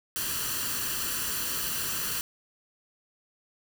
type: noise with comb filter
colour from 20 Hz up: white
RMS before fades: -31 dBFS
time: 0.16-2.21 s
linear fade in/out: 0 ms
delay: 0.68 ms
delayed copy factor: +0.65
effects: none